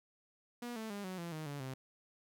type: tone with pitch steps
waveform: sawtooth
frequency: 240.9 / 220.9 / 202.6 / 185.76 / 170.34 / 156.2 / 143.24 / 131.35 Hz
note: B3 / A3 / G#3 / F#3 / F3 / D#3 / D3 / C3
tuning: -43 / +7 / -43 / +7 / -43 / +7 / -43 / +7 cents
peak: -37 dBFS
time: 0.62-1.74 s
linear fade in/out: 5 ms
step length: 140 ms
effects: none